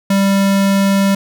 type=tone; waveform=square; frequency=196.6 Hz; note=G3; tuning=5 cents sharp; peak=-11 dBFS; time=0.1-1.15 s; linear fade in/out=5 ms; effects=none